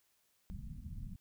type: low-pass noise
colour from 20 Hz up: pink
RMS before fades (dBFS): -45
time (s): 0.5-1.16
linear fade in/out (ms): 0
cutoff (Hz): 220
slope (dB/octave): 48
effects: white hiss -75 dBFS RMS until 1.2 s